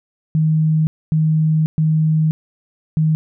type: tone bursts at uneven times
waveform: sine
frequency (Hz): 156.9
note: D#3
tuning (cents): +15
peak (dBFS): -12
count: 4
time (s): 0.35-0.87 / 1.12-1.66 / 1.78-2.31 / 2.97-3.15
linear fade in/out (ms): 0
effects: none